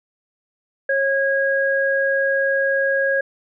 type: tone pair together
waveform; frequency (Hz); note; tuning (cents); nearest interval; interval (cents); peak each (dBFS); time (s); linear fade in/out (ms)
sine; 546 / 1642.8; C#5 / G#6; -26 / -19; octave + perfect fifth; 1907; -19; 0.89-3.21; 5
effects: none